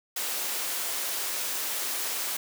white high-pass noise, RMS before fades -31 dBFS, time 0.16-2.37 s, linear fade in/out 5 ms, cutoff 340 Hz, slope 12 dB/octave, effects none

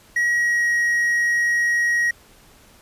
triangle tone with pitch glide, 1908 to 1894.8 Hz, A#6 to A#6, +40 to +28 cents, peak -15 dBFS, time 0.16-2.11 s, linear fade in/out 5 ms, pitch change -12 cents, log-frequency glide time 0.26-0.71 s, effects pink hiss -51 dBFS RMS until 2.81 s + resampled to 32000 Hz

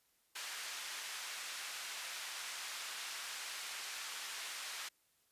pink band-pass noise, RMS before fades -45 dBFS, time 0.35-4.89 s, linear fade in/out 10 ms, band 1500 to 9100 Hz, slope 12 dB/octave, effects white hiss -75 dBFS RMS until 5.31 s + resampled to 32000 Hz

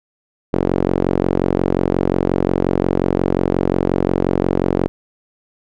sawtooth tone with band-pass filter, 45.62 Hz, F#1, 24 cents flat, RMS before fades -17 dBFS, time 0.53-4.88 s, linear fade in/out 0 ms, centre 380 Hz, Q 1.4, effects none

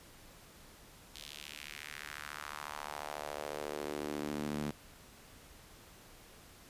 sawtooth tone with high-pass filter sweep, 74.1 Hz, D2, 16 cents sharp, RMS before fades -42 dBFS, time 1.15-4.71 s, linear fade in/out 5 ms, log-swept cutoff 3600 to 190 Hz, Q 2.1, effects pink hiss -57 dBFS RMS until 6.69 s + resampled to 32000 Hz

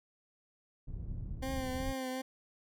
pink low-pass noise, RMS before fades -40 dBFS, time 0.87-1.93 s, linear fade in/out 10 ms, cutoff 130 Hz, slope 12 dB/octave
20% pulse tone with vibrato, 261.6 Hz, C4, in tune, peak -31 dBFS, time 1.42-2.22 s, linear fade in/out 10 ms, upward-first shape triangle, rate 2.6 Hz, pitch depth 41 cents each way
effects none

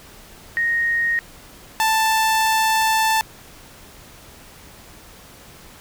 sine / sawtooth tone pair in turn, 1864.7 / 882.8 Hz, A#6 / A5, 0 / +5 cents, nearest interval octave + minor second, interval 1295 cents, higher first, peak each -17 / -12 dBFS, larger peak second, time 0.57-1.19 / 1.8-3.21 s, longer second, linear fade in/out 0 ms, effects pink hiss -44 dBFS RMS until 5.8 s

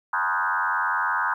sine tone with frequency modulation, 1244.5 Hz, D#6, in tune, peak -21 dBFS, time 0.13-1.34 s, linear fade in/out 5 ms, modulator 89.3 Hz, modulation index 4.1, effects 10-bit

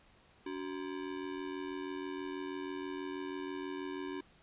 square ring-modulated tone, 329.6 Hz, E4, in tune, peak -36 dBFS, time 0.46-4.21 s, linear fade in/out 5 ms, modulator 43.1 Hz, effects pink hiss -64 dBFS RMS until 4.42 s + resampled to 8000 Hz

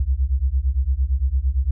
sine beating tone pair, 61.74 / 70.54 Hz, B1 / C#2, 0 / +31 cents, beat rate 8.8 Hz, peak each -20 dBFS, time 0-1.71 s, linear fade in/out 5 ms, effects none

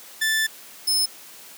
sawtooth tone pair in turn, 1760 / 5216 Hz, A6 / E8, 0 / -19 cents, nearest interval octave + perfect fifth, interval 1881 cents, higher second, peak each -16 dBFS, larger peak neither, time 0.21-0.47 / 0.87-1.06 s, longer first, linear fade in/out 10 ms, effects white hiss -44 dBFS RMS until 1.57 s + high-pass 200 Hz 12 dB/octave

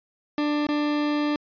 40% pulse tone with dropouts, 295.9 Hz, D4, 13 cents sharp, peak -21 dBFS, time 0.38-1.36 s, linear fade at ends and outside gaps 1 ms, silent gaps 0.668-0.688 s, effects resampled to 11025 Hz

